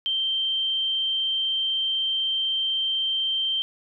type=tone; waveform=sine; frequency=3136 Hz; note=G7; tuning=in tune; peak=-22 dBFS; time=0.06-3.62 s; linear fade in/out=0 ms; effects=none